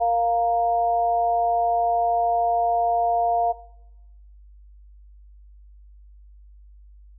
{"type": "harmonic tone", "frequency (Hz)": 233.1, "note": "A#3", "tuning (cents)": 0, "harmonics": [2, 3, 4], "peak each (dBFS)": [-30, -18, -30], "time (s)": [0, 3.53], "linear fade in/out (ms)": 20, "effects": ["noise-tail reverb RT60 0.9 s tail -19 dB re dry", "added 50 Hz sine -45 dBFS peak until 7.18 s"]}